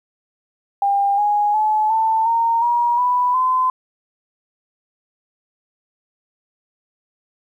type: tone with pitch steps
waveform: sine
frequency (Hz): 800 / 828.7 / 858.4 / 889.2 / 921.1 / 954.1 / 988.3 / 1023.8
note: G5 / G#5 / A5 / A5 / A#5 / A#5 / B5 / C6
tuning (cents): +35 / -4 / -43 / +18 / -21 / +40 / +1 / -38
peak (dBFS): -14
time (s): 0.82-3.7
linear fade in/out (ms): 2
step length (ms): 360
effects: 9-bit